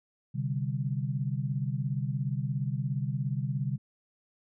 sine chord, C suspended second, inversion none, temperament equal with one note detuned, 129.76 / 146.83 / 196 Hz, C3 / D3 / G3, -14 / 0 / 0 cents, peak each -31 / -32 / -37 dBFS, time 0.34-3.78 s, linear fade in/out 20 ms, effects none

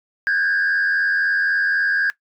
sine tone with frequency modulation, 1620 Hz, G#6, 43 cents flat, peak -14 dBFS, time 0.27-2.1 s, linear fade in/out 0 ms, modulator 83.8 Hz, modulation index 0.89, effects noise-tail reverb RT60 0.1 s tail -19 dB re dry + tanh soft clip ceiling -14 dBFS

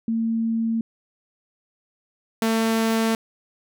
sine / sawtooth tone pair in turn, 226.7 / 224.5 Hz, A#3 / A3, -48 / +35 cents, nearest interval unison, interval 17 cents, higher first, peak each -20 / -15 dBFS, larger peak second, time 0.08-0.81 / 2.42-3.15 s, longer neither, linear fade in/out 2 ms, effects none

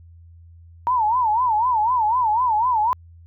sine tone with vibrato, 927 Hz, A#5, 10 cents flat, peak -16 dBFS, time 0.87-2.93 s, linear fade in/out 0 ms, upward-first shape sine, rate 4 Hz, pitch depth 170 cents each way, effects added 84 Hz sine -43 dBFS peak until 3.26 s

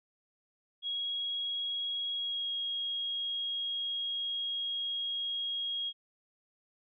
sine tone with pitch glide, 3308 to 3279 Hz, G#7 to G#7, -8 to -23 cents, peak -32 dBFS, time 0.82-5.93 s, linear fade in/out 50 ms, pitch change -15 cents, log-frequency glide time 2.15-2.52 s, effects none

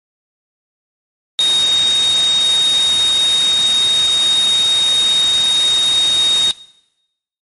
sine tone in noise, 3729 Hz, A#7, in tune, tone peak -10 dBFS, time 1.39-6.51 s, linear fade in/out 0 ms, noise white, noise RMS -22 dBFS, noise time 1.39-6.51 s, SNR +9 dB, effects noise-tail reverb RT60 0.9 s tail -20 dB re dry + MP3 48 kbps

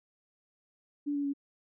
sine tone with pitch steps, 289.5 / 285.2 / 280.9 Hz, D4 / C#4 / C#4, -25 / +49 / +23 cents, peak -29 dBFS, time 1.06-1.336 s, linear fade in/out 20 ms, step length 92 ms, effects none

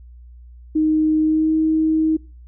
sine tone with pitch glide, 311.1 to 316 Hz, D#4 to D#4, 0 to +27 cents, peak -14 dBFS, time 0.75-2.17 s, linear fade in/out 10 ms, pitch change +27 cents, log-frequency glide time 1.21-1.54 s, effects noise-tail reverb RT60 0.4 s tail -25 dB re dry + added 60 Hz sine -39 dBFS peak until 2.47 s

